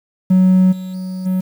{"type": "tone with level steps", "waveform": "triangle", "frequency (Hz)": 185.7, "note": "F#3", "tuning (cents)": 7, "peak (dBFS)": [-5, -22, -20, -12], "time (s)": [0.3, 1.41], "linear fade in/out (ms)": 10, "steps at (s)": [0.71, 0.93, 1.25], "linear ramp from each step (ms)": 20, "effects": ["tanh soft clip ceiling -2 dBFS", "7-bit"]}